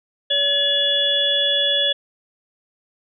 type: harmonic tone with a mistuned harmonic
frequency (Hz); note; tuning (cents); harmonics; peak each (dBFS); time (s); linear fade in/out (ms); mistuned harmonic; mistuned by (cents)
569; C#5; +45; 1 / 3 / 5 / 6; -25 / -28 / -26 / -17; 0.3-1.93; 10; 5; +25
effects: none